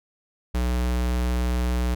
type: tone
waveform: square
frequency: 61.2 Hz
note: B1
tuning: 15 cents flat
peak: -22 dBFS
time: 0.54-1.95 s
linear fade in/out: 10 ms
effects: none